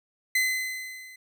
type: tone with level ramp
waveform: 40% pulse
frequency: 2038 Hz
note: C7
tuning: 46 cents flat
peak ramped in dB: -19 to -44 dBFS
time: 0.35-1.16 s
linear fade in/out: 5 ms
effects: none